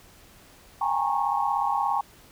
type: tone cluster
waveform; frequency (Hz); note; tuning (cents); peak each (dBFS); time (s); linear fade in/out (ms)
sine; 796 / 833 / 929 / 1096; G5 / G#5 / A#5 / C#6; +26 / +5 / -6 / -20; -28; 0.81-2.01; 5
effects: pink hiss -53 dBFS RMS until 2.31 s